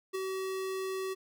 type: tone with ADSR envelope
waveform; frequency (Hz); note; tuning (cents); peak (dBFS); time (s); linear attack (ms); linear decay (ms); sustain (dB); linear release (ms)
square; 380.2; F#4; +47; -31; 0.13-1.15; 22; 8; -3; 25
effects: none